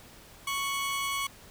20% pulse tone pair together, 1108.7 / 2960 Hz, C#6 / F#7, 0 / 0 cents, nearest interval octave + perfect fourth, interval 1700 cents, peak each -25 / -33 dBFS, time 0.47-1.27 s, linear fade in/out 5 ms, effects pink hiss -52 dBFS RMS until 1.5 s

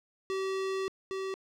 square tone pair in turn, 383.6 / 383.6 Hz, G4 / G4, -37 / -37 cents, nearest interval unison, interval 0 cents, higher neither, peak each -31 / -34 dBFS, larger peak first, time 0.3-0.88 / 1.11-1.34 s, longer first, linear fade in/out 0 ms, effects low-pass 6000 Hz 12 dB/octave + 10-bit

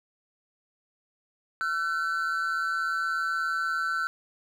triangle tone pair together, 1351.7 / 1512 Hz, E6 / F#6, +43 / +37 cents, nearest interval major second, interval 194 cents, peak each -27 dBFS, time 1.61-4.07 s, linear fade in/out 0 ms, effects none

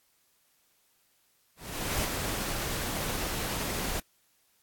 pink noise with ADSR envelope, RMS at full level -29 dBFS, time 1.56-4 s, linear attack 470 ms, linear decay 34 ms, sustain -4 dB, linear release 4 ms, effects white hiss -69 dBFS RMS until 4.62 s + AAC 64 kbps

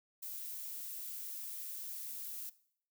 violet noise, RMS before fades -44 dBFS, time 0.22-2.5 s, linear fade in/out 10 ms, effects noise-tail reverb RT60 0.6 s tail -18 dB re dry

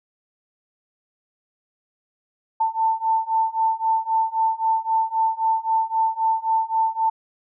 sine beating tone pair, 890 / 893.8 Hz, A5 / A5, +20 / +27 cents, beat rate 3.8 Hz, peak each -22 / -21 dBFS, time 2.6-7.1 s, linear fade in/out 10 ms, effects none

